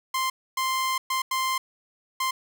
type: tone bursts at uneven times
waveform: sawtooth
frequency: 1046.5 Hz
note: C6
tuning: in tune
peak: -20 dBFS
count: 5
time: 0.14-0.3 / 0.57-0.98 / 1.1-1.22 / 1.31-1.58 / 2.2-2.31 s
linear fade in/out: 5 ms
effects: none